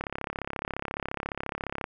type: click train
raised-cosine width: 0.5 ms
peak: -16 dBFS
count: 64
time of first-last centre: 0.01-1.841 s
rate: 34.4 Hz
effects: none